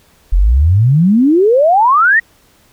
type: exponential sweep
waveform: sine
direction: up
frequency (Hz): 40.19 to 1926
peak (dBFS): -6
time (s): 0.32-2.2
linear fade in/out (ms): 10
effects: pink hiss -50 dBFS RMS until 2.72 s